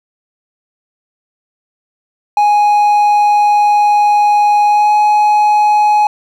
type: tone with pitch glide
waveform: triangle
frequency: 830.6 to 839.8 Hz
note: G#5 to G#5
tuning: 0 to +19 cents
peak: -5 dBFS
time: 2.37-6.07 s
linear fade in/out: 2 ms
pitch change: +19 cents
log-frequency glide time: 4.66-4.92 s
effects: none